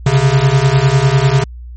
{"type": "beating tone pair", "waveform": "square", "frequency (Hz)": [130.8, 140.8], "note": ["C3", "C#3"], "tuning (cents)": [0, 27], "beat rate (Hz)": 10, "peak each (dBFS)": -12, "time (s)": [0.06, 1.44], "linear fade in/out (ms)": 5, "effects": ["added 60 Hz sine -27 dBFS peak until 1.76 s", "MP3 32 kbps"]}